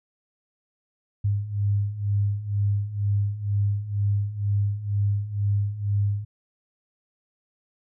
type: beating tone pair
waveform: sine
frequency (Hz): 100.3 / 102.4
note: G2 / G#2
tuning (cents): +40 / -24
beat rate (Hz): 2.1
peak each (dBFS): -27 / -23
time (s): 1.24-6.25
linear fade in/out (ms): 10
effects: none